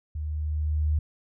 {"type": "tone with level ramp", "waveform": "sine", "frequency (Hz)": 76.2, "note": "D#2", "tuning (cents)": -36, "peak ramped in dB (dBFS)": [-29, -20], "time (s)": [0.15, 0.99], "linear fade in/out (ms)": 5, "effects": []}